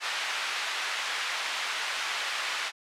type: band-pass noise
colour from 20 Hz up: white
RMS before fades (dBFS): -32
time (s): 0-2.72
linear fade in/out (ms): 50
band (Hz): 1000 to 3000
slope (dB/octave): 12
effects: low-pass 11000 Hz 12 dB/octave